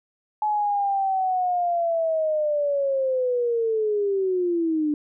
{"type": "linear sweep", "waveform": "sine", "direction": "down", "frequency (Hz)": [854, 293.7], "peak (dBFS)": -20, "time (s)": [0.42, 4.94], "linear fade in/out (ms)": 2, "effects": []}